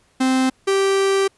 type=tone pair in turn; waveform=45% pulse; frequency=260.5 / 390.3 Hz; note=C4 / G4; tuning=-7 / -8 cents; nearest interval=perfect fifth; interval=699 cents; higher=second; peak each=-15 dBFS; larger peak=neither; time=0.2-0.5 / 0.67-1.28 s; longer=second; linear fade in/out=10 ms; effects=pink hiss -59 dBFS RMS until 1.37 s + resampled to 24000 Hz